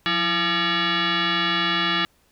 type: tone with frequency modulation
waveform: sine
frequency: 846 Hz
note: G#5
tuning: 32 cents sharp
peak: -19 dBFS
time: 0.06-2.05 s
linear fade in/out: 0 ms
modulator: 512 Hz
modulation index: 6
effects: pink hiss -62 dBFS RMS until 2.31 s